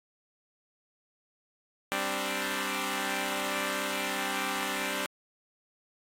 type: chord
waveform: 5% pulse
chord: G suspended fourth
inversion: none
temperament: equal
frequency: 196 / 261.6 / 293.7 Hz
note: G3 / C4 / D4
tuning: 0 / 0 / 0 cents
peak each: -23 dBFS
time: 1.92-5.06 s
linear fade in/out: 0 ms
effects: AAC 64 kbps